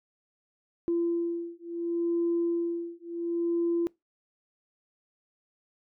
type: beating tone pair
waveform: sine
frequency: 340 / 340.71 Hz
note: F4 / F4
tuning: -46 / -43 cents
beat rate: 0.71 Hz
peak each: -29 dBFS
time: 0.88-3.87 s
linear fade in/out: 0 ms
effects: noise-tail reverb RT60 0.2 s tail -24 dB re dry + tanh soft clip ceiling -19 dBFS